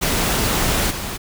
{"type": "noise with level steps", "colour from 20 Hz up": "pink", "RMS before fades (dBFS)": [-19, -27], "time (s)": [0.01, 1.18], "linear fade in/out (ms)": 20, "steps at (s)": 0.9, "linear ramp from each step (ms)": 10, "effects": []}